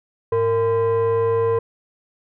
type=tone with frequency modulation; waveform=sine; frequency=459.5 Hz; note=A#4; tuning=25 cents flat; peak=-14 dBFS; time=0.32-1.59 s; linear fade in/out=5 ms; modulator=564 Hz; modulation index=0.58; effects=tanh soft clip ceiling -14 dBFS